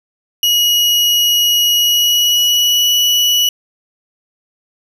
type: tone with pitch glide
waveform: 35% pulse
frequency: 2903 to 2942 Hz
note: F#7 to F#7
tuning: -34 to -11 cents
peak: -8 dBFS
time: 0.43-3.49 s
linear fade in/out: 2 ms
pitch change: +23 cents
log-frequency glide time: 1.77-2.92 s
effects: none